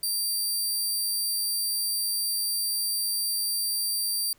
15% pulse tone, 4699 Hz, D8, in tune, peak -19 dBFS, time 0.03-4.33 s, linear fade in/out 2 ms, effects pink hiss -62 dBFS RMS until 4.38 s

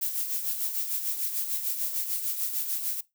violet noise with tremolo, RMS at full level -28 dBFS, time 0.01-3.01 s, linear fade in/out 10 ms, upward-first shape sine, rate 6.7 Hz, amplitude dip 55%, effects noise-tail reverb RT60 0.2 s tail -20 dB re dry

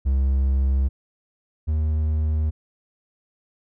triangle tone pair in turn, 67 / 77.28 Hz, C2 / D#2, +42 / -11 cents, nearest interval major second, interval 247 cents, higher second, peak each -15 / -17 dBFS, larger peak first, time 0.05-0.89 / 1.67-2.51 s, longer neither, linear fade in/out 20 ms, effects none

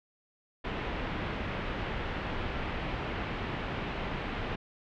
pink low-pass noise, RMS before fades -35 dBFS, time 0.64-4.56 s, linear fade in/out 10 ms, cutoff 3000 Hz, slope 24 dB/octave, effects none

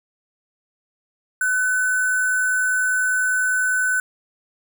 sine tone with sample-and-hold, 1505 Hz, F#6, 29 cents sharp, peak -17 dBFS, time 1.41-4 s, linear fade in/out 2 ms, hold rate 8820 Hz, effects none

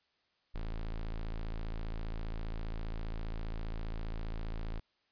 square tone, 27.5 Hz, A0, in tune, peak -36 dBFS, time 0.54-4.8 s, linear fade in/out 10 ms, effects white hiss -75 dBFS RMS until 5.11 s + resampled to 11025 Hz

